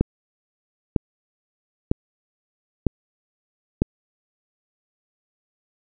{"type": "click train", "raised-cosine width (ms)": 3, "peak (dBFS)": -4, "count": 5, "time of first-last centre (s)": [0.01, 3.82], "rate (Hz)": 1.05, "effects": []}